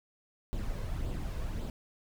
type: noise with flanger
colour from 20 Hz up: brown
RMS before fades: -35 dBFS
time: 0.53-1.7 s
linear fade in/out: 0 ms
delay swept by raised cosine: 0.24 to 1.94 ms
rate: 1.8 Hz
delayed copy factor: +0.5
effects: none